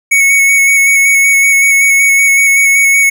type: tone with vibrato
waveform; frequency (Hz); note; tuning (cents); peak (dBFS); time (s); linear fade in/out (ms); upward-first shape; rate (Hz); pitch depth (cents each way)
square; 2217; C#7; 0; -6; 0.11-3.1; 10; square; 5.3; 14
effects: none